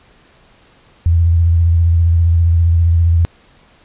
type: tone with vibrato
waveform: sine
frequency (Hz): 84.1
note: E2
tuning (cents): +35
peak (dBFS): -8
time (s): 1.06-3.25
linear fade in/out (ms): 0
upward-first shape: triangle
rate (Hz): 15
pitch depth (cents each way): 51
effects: pink hiss -49 dBFS RMS until 3.84 s + resampled to 8000 Hz